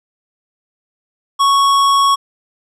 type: tone with hard clipping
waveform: sine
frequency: 1108.7 Hz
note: C#6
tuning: in tune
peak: -11 dBFS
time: 1.39-2.16 s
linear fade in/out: 20 ms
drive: 14 dB
effects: none